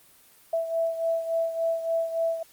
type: beating tone pair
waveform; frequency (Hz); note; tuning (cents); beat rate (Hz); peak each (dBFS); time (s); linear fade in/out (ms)
sine; 659.3 / 662.8; E5 / E5; 0 / +9; 3.5; -25 / -31; 0.53-2.43; 5
effects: white hiss -56 dBFS RMS until 2.52 s + Opus 24 kbps